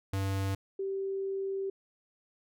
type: tone pair in turn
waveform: square / sine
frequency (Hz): 97.2 / 388.8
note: G2 / G4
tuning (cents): -14 / -14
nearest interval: 2 octaves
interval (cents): 2400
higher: second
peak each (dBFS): -30 / -31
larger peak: first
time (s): 0.13-0.55 / 0.79-1.7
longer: second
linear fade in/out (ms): 5
effects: none